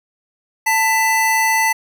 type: tone pair together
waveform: square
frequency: 887.8 / 1993 Hz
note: A5 / B6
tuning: +15 / +15 cents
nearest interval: octave + major second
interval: 1400 cents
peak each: -17 dBFS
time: 0.66-1.73 s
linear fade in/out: 10 ms
effects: none